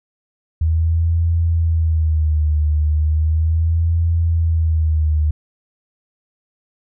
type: tone with vibrato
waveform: sine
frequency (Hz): 79.6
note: D#2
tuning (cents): +40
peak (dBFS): -13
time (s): 0.61-5.31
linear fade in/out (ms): 5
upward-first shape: sine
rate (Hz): 0.36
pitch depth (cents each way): 86
effects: none